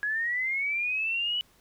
sine linear sweep, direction up, 1661.2 to 2977 Hz, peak -26 dBFS, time 0.03-1.41 s, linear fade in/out 0 ms, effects pink hiss -62 dBFS RMS until 1.6 s

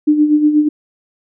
sine tone with tremolo, 300.2 Hz, D4, 38 cents sharp, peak -6 dBFS, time 0.07-0.69 s, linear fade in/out 10 ms, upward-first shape sine, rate 8.3 Hz, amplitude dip 60%, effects none

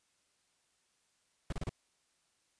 brown noise bursts, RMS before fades -36 dBFS, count 4, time 1.5-1.693 s, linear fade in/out 2 ms, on 25 ms, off 31 ms, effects white hiss -75 dBFS RMS until 2.59 s + resampled to 22050 Hz

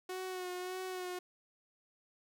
sawtooth tone with vibrato, 367 Hz, F#4, 14 cents flat, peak -35 dBFS, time 0.09-1.19 s, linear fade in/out 5 ms, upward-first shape sine, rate 1.7 Hz, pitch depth 30 cents each way, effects none

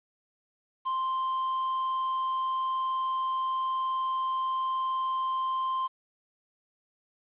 triangle tone, 1046.5 Hz, C6, in tune, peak -25 dBFS, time 0.85-5.88 s, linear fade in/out 20 ms, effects resampled to 8000 Hz + 10-bit

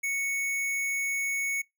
square tone, 2217 Hz, C#7, in tune, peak -28 dBFS, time 0.03-1.62 s, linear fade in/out 10 ms, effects noise-tail reverb RT60 0.2 s tail -26 dB re dry

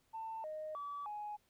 sine tone with pitch steps, 893 / 619 / 1148 / 836 Hz, A5 / D#5 / D6 / G#5, +25 / -9 / -40 / +11 cents, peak -40 dBFS, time 0.13-1.37 s, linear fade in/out 20 ms, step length 310 ms, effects tanh soft clip ceiling -36 dBFS + pink hiss -75 dBFS RMS until 1.49 s

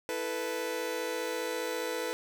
sawtooth chord, E suspended fourth, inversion none, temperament just, 329.6 / 439.5 / 494.4 Hz, E4 / A4 / B4, 0 / -2 / +2 cents, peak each -36 / -33 / -30 dBFS, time 0.09-2.13 s, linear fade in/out 0 ms, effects none

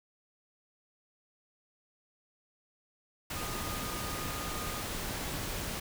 sine tone in noise, 1229 Hz, D#6, 22 cents flat, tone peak -43 dBFS, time 3.36-4.82 s, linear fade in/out 5 ms, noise pink, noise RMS -37 dBFS, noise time 3.3-5.8 s, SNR -9 dB, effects none

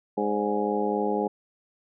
harmonic tone with a mistuned harmonic, 103.83 Hz, G#2, in tune, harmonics 2 / 3 / 4 / 5 / 6 / 7 / 8, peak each -30 / -32 / -28 / -31 / -38 / -35 / -30 dBFS, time 0.17-1.28 s, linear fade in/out 10 ms, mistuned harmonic 6, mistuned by -91 cents, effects none

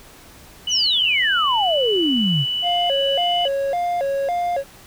sine tone, 2967 Hz, F#7, 4 cents sharp, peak -20 dBFS, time 0.67-3.48 s, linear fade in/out 5 ms
sine exponential sweep, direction down, 6300 to 126.5 Hz, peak -17 dBFS, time 0.69-2.46 s, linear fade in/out 50 ms
triangle tone with vibrato, 622.3 Hz, D#5, in tune, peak -17 dBFS, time 2.62-4.64 s, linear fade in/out 50 ms, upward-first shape square, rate 1.8 Hz, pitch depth 210 cents each way
effects pink hiss -45 dBFS RMS until 4.86 s

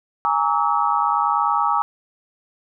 sine tone cluster, 824 / 925 / 1142 / 1291 Hz, G#5 / A#5 / D6 / E6, -14 / -14 / -49 / -37 cents, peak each -22 dBFS, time 0.25-1.82 s, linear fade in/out 0 ms, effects none

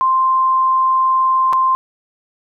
sine tone with dropouts, 1046.5 Hz, C6, in tune, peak -11 dBFS, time 0.01-1.75 s, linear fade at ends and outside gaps 0 ms, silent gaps 1.527-1.532 s, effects none

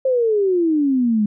sine exponential sweep, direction down, 536 to 204.4 Hz, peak -14 dBFS, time 0.05-1.26 s, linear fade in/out 5 ms, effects none

